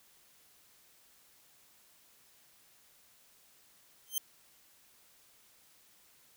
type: tone with exponential growth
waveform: 5% pulse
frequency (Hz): 3136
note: G7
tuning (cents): 0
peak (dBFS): -19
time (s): 4.06-4.18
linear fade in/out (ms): 2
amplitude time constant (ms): 24
effects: white hiss -64 dBFS RMS until 6.36 s